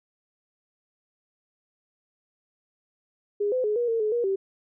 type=tone with pitch steps; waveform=sine; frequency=410.5 / 509 / 422.1 / 479.6 / 456.4 / 427.2 / 476.4 / 387.9 Hz; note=G#4 / C5 / G#4 / A#4 / A#4 / G#4 / A#4 / G4; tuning=-20 / -48 / +28 / +49 / -37 / +49 / +38 / -18 cents; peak=-22 dBFS; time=3.4-4.36 s; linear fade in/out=10 ms; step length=120 ms; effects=none